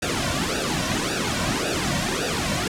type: noise with flanger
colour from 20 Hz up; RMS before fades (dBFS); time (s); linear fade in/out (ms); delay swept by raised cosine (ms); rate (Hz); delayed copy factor
pink; -24; 0.02-2.68; 5; 0.93 to 2.43; 1.8; -0.9
effects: low-pass 8000 Hz 12 dB/octave